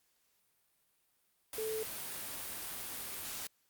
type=tone in noise; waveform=sine; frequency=438.6 Hz; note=A4; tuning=6 cents flat; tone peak=-35 dBFS; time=1.58-1.83 s; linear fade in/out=2 ms; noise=white; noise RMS=-42 dBFS; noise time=1.53-3.47 s; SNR=+4 dB; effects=white hiss -75 dBFS RMS until 3.69 s + Opus 48 kbps